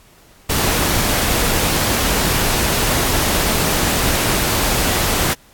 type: noise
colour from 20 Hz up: pink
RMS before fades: -17 dBFS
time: 0.49-5.34 s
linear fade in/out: 10 ms
effects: pink hiss -49 dBFS RMS until 5.53 s + AAC 64 kbps